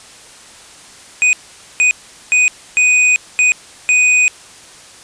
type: tone bursts at uneven times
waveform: square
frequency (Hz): 2489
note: D#7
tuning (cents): 0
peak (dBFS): -9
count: 6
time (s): 1.22-1.33 / 1.8-1.91 / 2.32-2.48 / 2.77-3.16 / 3.39-3.52 / 3.89-4.28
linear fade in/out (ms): 0
effects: white hiss -39 dBFS RMS until 5.03 s + resampled to 22050 Hz